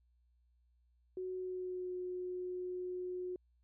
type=tone with pitch glide; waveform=sine; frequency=370 to 363 Hz; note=F#4 to F#4; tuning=0 to -33 cents; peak=-38 dBFS; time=1.17-3.36 s; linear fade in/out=2 ms; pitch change=-33 cents; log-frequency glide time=1.36-1.95 s; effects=added 60 Hz sine -69 dBFS peak until 3.63 s